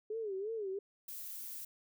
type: tone with vibrato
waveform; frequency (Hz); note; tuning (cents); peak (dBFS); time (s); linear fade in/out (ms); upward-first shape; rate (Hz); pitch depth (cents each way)
sine; 415.3; G#4; 0; -36; 0.1-0.79; 5; sine; 2.9; 160
type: noise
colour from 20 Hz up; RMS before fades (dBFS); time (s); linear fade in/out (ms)
violet; -45; 1.08-1.65; 5
effects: none